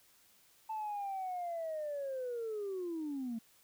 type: linear sweep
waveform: sine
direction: down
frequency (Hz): 886 to 220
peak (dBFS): -35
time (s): 0.69-3.39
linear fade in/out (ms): 10
effects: tanh soft clip ceiling -33 dBFS + white hiss -66 dBFS RMS until 3.63 s